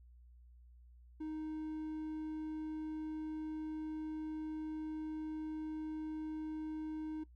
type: tone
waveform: triangle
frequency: 311.1 Hz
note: D#4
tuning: in tune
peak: -37 dBFS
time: 1.2-7.24 s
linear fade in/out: 10 ms
effects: noise-tail reverb RT60 0.1 s tail -19 dB re dry + added 60 Hz sine -57 dBFS peak until 7.35 s